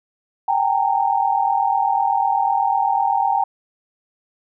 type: tone cluster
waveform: sine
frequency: 773 / 813 / 921 Hz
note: G5 / G#5 / A#5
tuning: -24 / -37 / -21 cents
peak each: -20 dBFS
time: 0.48-3.44 s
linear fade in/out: 5 ms
effects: none